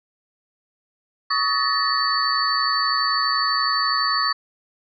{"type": "tone cluster", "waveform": "sine", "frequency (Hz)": [1126, 1258, 1750, 1879, 4496], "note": ["C#6", "D#6", "A6", "A#6", "C#8"], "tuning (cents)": [27, 19, -10, 13, 24], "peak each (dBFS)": [-23, -25, -29, -30, -22], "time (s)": [1.3, 4.33], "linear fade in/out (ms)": 10, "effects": []}